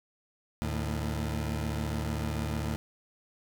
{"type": "tone pair together", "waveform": "20% pulse", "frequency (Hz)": [75.59, 110], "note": ["D#2", "A2"], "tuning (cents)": [-49, 0], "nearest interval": "tritone", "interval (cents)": 649, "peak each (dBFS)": [-27, -30], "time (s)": [0.62, 2.76], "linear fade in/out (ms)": 0, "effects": []}